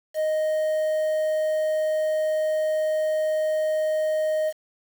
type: tone with quantisation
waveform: triangle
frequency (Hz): 622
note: D#5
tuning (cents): -1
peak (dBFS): -19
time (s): 0.14-4.53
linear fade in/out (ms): 50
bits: 7
effects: none